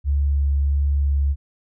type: tone with vibrato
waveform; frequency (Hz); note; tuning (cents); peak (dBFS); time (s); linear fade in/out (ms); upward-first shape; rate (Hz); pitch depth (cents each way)
sine; 70.6; C#2; +32; -16; 0.04-1.36; 50; sine; 1.5; 10
effects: none